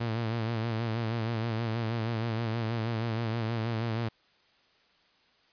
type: tone with vibrato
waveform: sawtooth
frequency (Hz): 113.9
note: A#2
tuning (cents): -40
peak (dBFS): -25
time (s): 0-4.09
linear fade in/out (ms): 10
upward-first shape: sine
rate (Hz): 6.3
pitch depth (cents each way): 65
effects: white hiss -65 dBFS RMS until 5.52 s + resampled to 11025 Hz